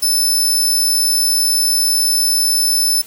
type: tone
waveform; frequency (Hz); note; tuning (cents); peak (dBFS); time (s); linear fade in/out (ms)
20% pulse; 5274; E8; 0; -7; 0.02-3.02; 10
effects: white hiss -39 dBFS RMS until 3.06 s